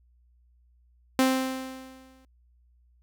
sawtooth tone with exponential decay, 261.6 Hz, C4, in tune, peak -14 dBFS, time 1.19-2.25 s, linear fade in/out 0 ms, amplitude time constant 230 ms, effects added 60 Hz sine -59 dBFS peak until 3.02 s

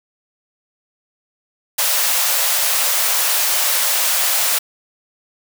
white high-pass noise, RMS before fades -17 dBFS, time 1.78-4.59 s, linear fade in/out 10 ms, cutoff 510 Hz, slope 48 dB/octave, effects none

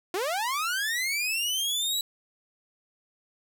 sawtooth linear sweep, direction up, 337.1 to 3951 Hz, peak -23 dBFS, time 0.14-2.01 s, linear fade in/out 2 ms, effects none

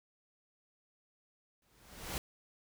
pink noise with exponential growth, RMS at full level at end -36 dBFS, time 1.62-2.18 s, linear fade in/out 1 ms, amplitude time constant 120 ms, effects none

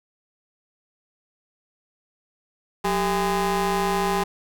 25% pulse ring-modulated tone, 210 Hz, G#3, 19 cents sharp, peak -14 dBFS, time 2.84-4.24 s, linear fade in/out 10 ms, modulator 603 Hz, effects none

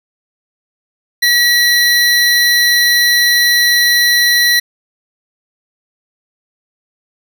square tone pair together, 1924 / 4039 Hz, B6 / B7, -46 / +38 cents, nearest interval octave + minor second, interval 1284 cents, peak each -11 / -13 dBFS, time 1.22-4.6 s, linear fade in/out 10 ms, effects none

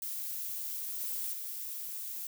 violet noise with level steps, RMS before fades -38 / -36 / -40 dBFS, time 0.02-2.27 s, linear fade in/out 2 ms, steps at 1 / 1.33 s, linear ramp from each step 5 ms, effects none

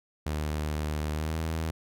sawtooth tone with pitch glide, 76 to 80.47 Hz, D#2 to E2, -40 to -41 cents, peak -25 dBFS, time 0.26-1.71 s, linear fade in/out 5 ms, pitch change +99 cents, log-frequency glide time 1.13-1.37 s, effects none

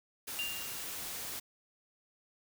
white noise, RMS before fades -41 dBFS, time 0.27-1.4 s, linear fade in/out 10 ms
sine tone with exponential decay, 2792 Hz, F7, 1 cent flat, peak -32 dBFS, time 0.39-1.04 s, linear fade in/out 0 ms, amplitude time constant 140 ms
effects none

